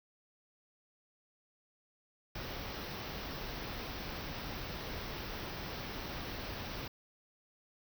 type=band-stop noise; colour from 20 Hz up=pink; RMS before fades=-42 dBFS; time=2.35-6.88 s; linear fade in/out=5 ms; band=5800 to 14000 Hz; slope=96 dB/octave; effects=none